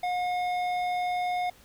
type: tone with hard clipping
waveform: triangle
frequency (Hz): 720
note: F#5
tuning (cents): -47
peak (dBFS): -28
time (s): 0.03-1.5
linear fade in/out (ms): 5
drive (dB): 14
effects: pink hiss -56 dBFS RMS until 1.64 s